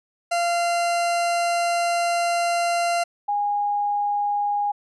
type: tone pair in turn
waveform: 40% pulse / sine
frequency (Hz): 690 / 820.6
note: F5 / G#5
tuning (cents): -21 / -21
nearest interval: minor third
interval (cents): 300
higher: second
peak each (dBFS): -19 / -20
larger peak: first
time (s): 0.31-3.04 / 3.28-4.72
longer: first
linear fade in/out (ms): 10
effects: resampled to 24000 Hz